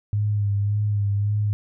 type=tone with vibrato; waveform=sine; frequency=102.8 Hz; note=G#2; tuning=17 cents flat; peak=-19 dBFS; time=0.13-1.53 s; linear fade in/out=0 ms; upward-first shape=sine; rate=1.8 Hz; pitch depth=35 cents each way; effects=none